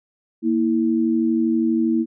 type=tone pair together; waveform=sine; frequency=233.1 / 325.6 Hz; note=A#3 / E4; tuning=0 / -21 cents; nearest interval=tritone; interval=579 cents; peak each=-19 dBFS; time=0.42-2.06 s; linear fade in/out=50 ms; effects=none